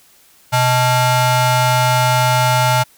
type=ring-modulated tone; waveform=30% pulse; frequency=502 Hz; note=B4; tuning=28 cents sharp; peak=-6 dBFS; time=0.52-2.84 s; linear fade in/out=20 ms; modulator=376 Hz; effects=white hiss -50 dBFS RMS until 2.97 s